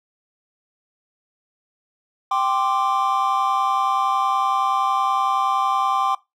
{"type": "chord", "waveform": "triangle", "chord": "G suspended fourth", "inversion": "none", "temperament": "just", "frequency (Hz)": [784, 1045.3, 1176], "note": ["G5", "C6", "D6"], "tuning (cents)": [0, -2, 2], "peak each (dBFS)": -20, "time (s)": [2.31, 6.15], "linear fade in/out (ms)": 5, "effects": ["noise-tail reverb RT60 0.2 s tail -20 dB re dry", "tanh soft clip ceiling -7 dBFS"]}